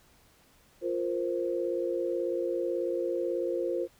sine chord, F suspended fourth, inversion none, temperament just, 349.2 / 465.6 / 523.8 Hz, F4 / Bb4 / C5, 0 / -2 / +2 cents, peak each -31 / -34 / -32 dBFS, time 0.81-3.88 s, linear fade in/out 50 ms, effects pink hiss -62 dBFS RMS until 3.99 s

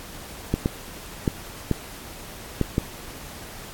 clicks, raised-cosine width 3 ms, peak -7 dBFS, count 6, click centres 0.54 / 0.659 / 1.278 / 1.713 / 2.613 / 2.781 s, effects pink hiss -40 dBFS RMS until 3.73 s + AAC 64 kbps

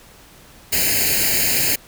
white noise with comb filter, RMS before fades -18 dBFS, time 0.72-1.76 s, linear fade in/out 10 ms, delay 0.43 ms, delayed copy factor +0.95, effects pink hiss -46 dBFS RMS until 1.87 s

